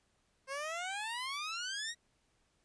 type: exponential sweep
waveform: 15% pulse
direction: up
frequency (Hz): 526 to 1926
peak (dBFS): -31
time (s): 0.47-1.95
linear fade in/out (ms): 50
effects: pink hiss -75 dBFS RMS until 2.64 s + resampled to 22050 Hz